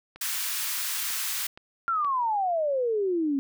click train, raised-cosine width 0.3 ms, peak -28 dBFS, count 5, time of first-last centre 0.16-2.047 s, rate 2.12 Hz
white high-pass noise, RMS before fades -30 dBFS, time 0.21-1.47 s, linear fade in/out 5 ms, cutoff 1100 Hz, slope 24 dB/octave
sine exponential sweep, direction down, 1396.9 to 267.4 Hz, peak -23 dBFS, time 1.88-3.39 s, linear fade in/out 0 ms
effects none

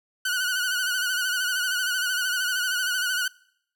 sawtooth tone with vibrato, 1480 Hz, F#6, in tune, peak -20 dBFS, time 0.25-3.28 s, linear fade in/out 5 ms, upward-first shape sine, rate 13 Hz, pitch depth 61 cents each way, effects noise-tail reverb RT60 0.7 s tail -24 dB re dry

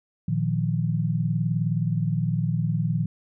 sine chord, Bb suspended fourth, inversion none, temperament just, 116.54 / 155.39 / 174.81 Hz, Bb2 / Eb3 / F3, 0 / -2 / +2 cents, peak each -26 / -25 / -27 dBFS, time 0.28-3.06 s, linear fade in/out 5 ms, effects none

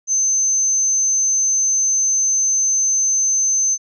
sine tone, 6200 Hz, G8, 20 cents flat, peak -14 dBFS, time 0.07-3.78 s, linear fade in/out 50 ms, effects none

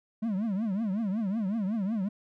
triangle tone with vibrato, 207.7 Hz, G#3, in tune, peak -25 dBFS, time 0.22-2.09 s, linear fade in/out 10 ms, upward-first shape triangle, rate 5.4 Hz, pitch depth 240 cents each way, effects none

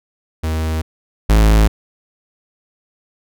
45% pulse tone pair in turn, 79.5 / 53.43 Hz, D#2 / G#1, +38 / +50 cents, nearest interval perfect fifth, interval 688 cents, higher first, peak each -17 / -8 dBFS, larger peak second, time 0.43-0.82 / 1.29-1.68 s, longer neither, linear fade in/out 10 ms, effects none

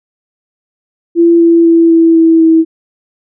sine tone with pitch steps, 338.4 / 335.5 / 332.6 / 329.7 / 326.9 / 324.1 Hz, E4 / E4 / E4 / E4 / E4 / E4, +45 / +31 / +16 / 0 / -14 / -29 cents, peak -3 dBFS, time 1.15-2.65 s, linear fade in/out 50 ms, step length 250 ms, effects none

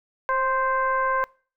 sine tone with frequency modulation, 1046.5 Hz, C6, in tune, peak -20 dBFS, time 0.29-1.24 s, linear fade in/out 0 ms, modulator 517 Hz, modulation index 1, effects noise-tail reverb RT60 0.4 s tail -24 dB re dry

